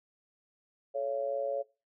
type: tone with amplitude modulation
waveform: sine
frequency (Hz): 558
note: C#5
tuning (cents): +11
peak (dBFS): -26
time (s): 0.94-1.63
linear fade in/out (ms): 20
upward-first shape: sine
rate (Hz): 124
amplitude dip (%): 85
effects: noise-tail reverb RT60 0.3 s tail -21 dB re dry